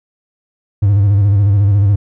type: tone with vibrato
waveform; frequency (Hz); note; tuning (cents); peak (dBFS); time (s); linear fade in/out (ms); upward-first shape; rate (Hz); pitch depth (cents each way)
triangle; 100.6; G2; +45; -5; 0.82-1.96; 10; square; 14; 53
effects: tanh soft clip ceiling -1 dBFS